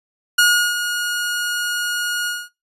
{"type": "tone with ADSR envelope", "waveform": "sawtooth", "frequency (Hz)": 1439, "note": "F#6", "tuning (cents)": -49, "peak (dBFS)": -6, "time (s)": [0.38, 2.49], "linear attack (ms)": 8, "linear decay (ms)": 350, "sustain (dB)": -10, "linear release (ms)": 220, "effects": ["noise-tail reverb RT60 0.2 s tail -19 dB re dry", "resampled to 32000 Hz"]}